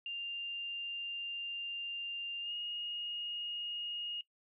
sine tone with pitch glide, 2794 to 2863 Hz, F7 to F7, 0 to +42 cents, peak -37 dBFS, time 0.06-4.21 s, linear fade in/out 2 ms, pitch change +42 cents, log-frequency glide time 2.41-2.53 s, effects noise-tail reverb RT60 0.1 s tail -18 dB re dry

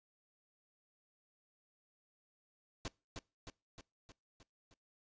pink noise with echo, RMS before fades -41 dBFS, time 2.85-2.88 s, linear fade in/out 0 ms, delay 310 ms, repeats 6, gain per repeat -4 dB, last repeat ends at 4.74 s, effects noise-tail reverb RT60 0.3 s tail -25 dB re dry + resampled to 16000 Hz

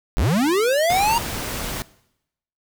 square linear sweep, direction up, 30.97 to 951 Hz, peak -17 dBFS, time 0.17-1.18 s, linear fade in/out 0 ms
pink noise, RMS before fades -28 dBFS, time 0.9-1.82 s, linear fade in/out 0 ms
effects noise-tail reverb RT60 0.8 s tail -20 dB re dry

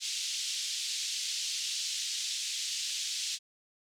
pink band-pass noise, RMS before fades -35 dBFS, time 0-3.39 s, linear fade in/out 50 ms, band 3200 to 7400 Hz, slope 24 dB/octave, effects none

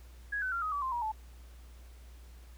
sine tone with pitch steps, 1661.2 / 1514.6 / 1380.9 / 1259 / 1147.8 / 1046.5 / 954.1 / 869.9 Hz, G#6 / F#6 / F6 / D#6 / D6 / C6 / A#5 / A5, 0 / +40 / -20 / +20 / -40 / 0 / +40 / -20 cents, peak -31 dBFS, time 0.32-1.12 s, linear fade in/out 10 ms, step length 100 ms, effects added 60 Hz sine -49 dBFS peak until 2.57 s + pink hiss -62 dBFS RMS until 2.57 s

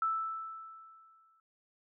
sine tone with exponential decay, 1319 Hz, E6, 1 cent sharp, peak -27 dBFS, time 0.02-1.4 s, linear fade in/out 2 ms, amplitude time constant 300 ms, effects none

